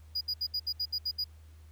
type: tone bursts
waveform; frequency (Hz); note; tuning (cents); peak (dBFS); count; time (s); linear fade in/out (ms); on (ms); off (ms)
triangle; 4900; D#8; -27; -28; 9; 0.15-1.243; 10; 61; 68
effects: added 78 Hz sine -50 dBFS peak until 1.71 s + pink hiss -66 dBFS RMS until 1.71 s